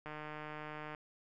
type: click train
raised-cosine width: 0.5 ms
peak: -30 dBFS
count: 136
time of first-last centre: 0.06-0.948 s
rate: 152 Hz
effects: none